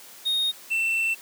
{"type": "tone pair in turn", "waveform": "triangle", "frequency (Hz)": [3716, 2683], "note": ["A#7", "E7"], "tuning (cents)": [-6, 30], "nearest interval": "tritone", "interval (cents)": 564, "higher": "first", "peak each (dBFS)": -20, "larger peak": "neither", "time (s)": [[0.25, 0.52], [0.7, 1.15]], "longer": "second", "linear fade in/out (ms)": 20, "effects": ["white hiss -46 dBFS RMS until 1.21 s", "high-pass 200 Hz 12 dB/octave"]}